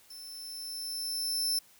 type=tone with level ramp; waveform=sawtooth; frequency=5310 Hz; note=E8; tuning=12 cents sharp; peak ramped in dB=-42 to -24 dBFS; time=0.1-1.59 s; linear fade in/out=5 ms; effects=white hiss -60 dBFS RMS until 1.79 s